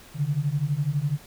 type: beating tone pair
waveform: sine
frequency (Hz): 138.59 / 150.59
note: C#3 / D3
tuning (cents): 0 / +44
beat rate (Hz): 12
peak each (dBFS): -26 / -25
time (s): 0.14-1.19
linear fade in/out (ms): 50
effects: pink hiss -49 dBFS RMS until 1.26 s